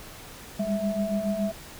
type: tone cluster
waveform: sine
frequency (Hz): 198.5 / 205.6 / 656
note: G3 / G#3 / E5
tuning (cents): +22 / -17 / -9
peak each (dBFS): -29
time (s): 0.59-1.52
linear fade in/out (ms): 10
effects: pink hiss -44 dBFS RMS until 1.79 s